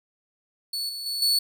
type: tone with level steps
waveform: 40% pulse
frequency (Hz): 4435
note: C#8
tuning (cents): 0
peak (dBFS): -26 / -31 / -26 / -18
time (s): 0.73-1.39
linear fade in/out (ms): 5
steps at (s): 0.89 / 1.06 / 1.22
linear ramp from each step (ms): 2
effects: none